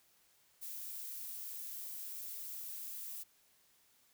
violet noise, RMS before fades -45 dBFS, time 0.61-3.24 s, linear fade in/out 20 ms, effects white hiss -70 dBFS RMS until 4.13 s

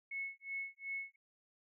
sine tone with tremolo, 2195 Hz, C#7, 18 cents flat, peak -37 dBFS, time 0.11-1.16 s, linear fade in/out 5 ms, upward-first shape sine, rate 2.7 Hz, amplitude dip 100%, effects none

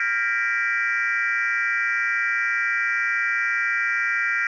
sine tone cluster, 1396 / 1603 / 1851 / 1971 / 2337 Hz, F6 / G6 / A#6 / B6 / D7, -1 / +38 / -13 / -4 / -9 cents, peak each -26 dBFS, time 0-4.47 s, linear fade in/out 2 ms, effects tanh soft clip ceiling -13 dBFS

